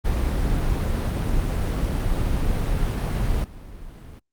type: noise with level steps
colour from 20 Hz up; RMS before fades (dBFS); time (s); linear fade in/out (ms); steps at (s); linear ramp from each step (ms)
brown; -22 / -39; 0.04-4.2; 20; 3.44; 2
effects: Opus 32 kbps